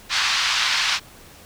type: band-pass noise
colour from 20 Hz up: white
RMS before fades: -21 dBFS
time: 0.09-1 s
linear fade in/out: 50 ms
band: 1000 to 4900 Hz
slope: 24 dB/octave
effects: pink hiss -46 dBFS RMS until 1.45 s